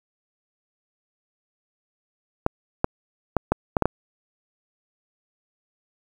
clicks, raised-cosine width 1 ms, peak -4 dBFS, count 7, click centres 2.464 / 2.844 / 3.367 / 3.52 / 3.768 / 3.823 / 3.856 s, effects 7-bit

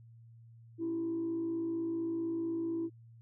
sine tone with frequency modulation, 331.2 Hz, E4, 8 cents sharp, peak -31 dBFS, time 0.78-2.9 s, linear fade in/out 50 ms, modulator 55.7 Hz, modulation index 0.3, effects tanh soft clip ceiling -28 dBFS + added 115 Hz sine -53 dBFS peak until 3.21 s

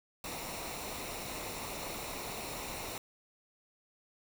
pink noise with comb filter, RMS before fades -41 dBFS, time 0.24-2.98 s, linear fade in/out 2 ms, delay 0.62 ms, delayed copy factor -0.55, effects none

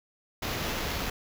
pink noise with sample-and-hold, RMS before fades -32 dBFS, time 0.42-1.1 s, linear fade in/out 5 ms, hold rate 8820 Hz, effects none

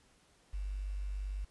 sine tone with quantisation, 49 Hz, G1, in tune, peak -35 dBFS, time 0.53-1.45 s, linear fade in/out 10 ms, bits 10, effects pink hiss -67 dBFS RMS until 1.5 s + resampled to 24000 Hz

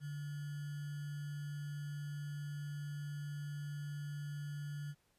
sine tone with sample-and-hold, 145.9 Hz, D3, 11 cents flat, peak -40 dBFS, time 0-4.95 s, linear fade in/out 50 ms, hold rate 1575 Hz, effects pink hiss -75 dBFS RMS until 5.18 s + resampled to 32000 Hz

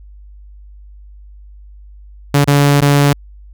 sawtooth tone with dropouts, 142.9 Hz, D3, 47 cents flat, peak -4 dBFS, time 2.34-3.13 s, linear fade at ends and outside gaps 5 ms, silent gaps 2.444-2.475 / 2.807-2.818 s, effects added 50 Hz sine -35 dBFS peak until 3.53 s

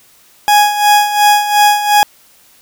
40% pulse tone with tremolo, 830.6 Hz, G#5, in tune, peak -4 dBFS, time 0.48-2.03 s, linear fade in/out 0 ms, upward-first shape sine, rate 2.8 Hz, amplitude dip 70%, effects white hiss -47 dBFS RMS until 2.61 s

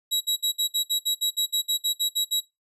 sawtooth tone bursts, 3865 Hz, B7, 38 cents flat, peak -18 dBFS, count 15, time 0.11-2.408 s, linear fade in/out 20 ms, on 100 ms, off 57 ms, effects noise-tail reverb RT60 0.2 s tail -18 dB re dry + resampled to 32000 Hz

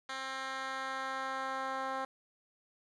10% pulse tone with band-pass filter sweep, 265.4 Hz, C4, 25 cents sharp, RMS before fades -38 dBFS, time 0.09-2.05 s, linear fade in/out 5 ms, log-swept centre 2500 to 920 Hz, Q 0.89, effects resampled to 24000 Hz + 10-bit

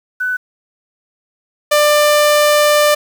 sine / sawtooth tone pair in turn, 1497 / 594.1 Hz, F#6 / D5, +20 / +20 cents, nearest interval octave + major third, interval 1600 cents, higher first, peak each -15 / -5 dBFS, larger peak second, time 0.2-0.37 / 1.71-2.95 s, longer second, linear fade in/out 10 ms, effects 7-bit

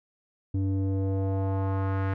square tone with low-pass filter sweep, 96.6 Hz, G2, 25 cents flat, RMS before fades -27 dBFS, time 0.54-2.14 s, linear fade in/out 5 ms, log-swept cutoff 260 to 1700 Hz, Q 1.7, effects none

